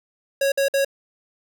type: tone bursts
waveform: square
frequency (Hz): 551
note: C#5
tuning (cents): -11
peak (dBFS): -18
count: 3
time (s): 0.41-0.848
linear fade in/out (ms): 5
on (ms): 110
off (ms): 54
effects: none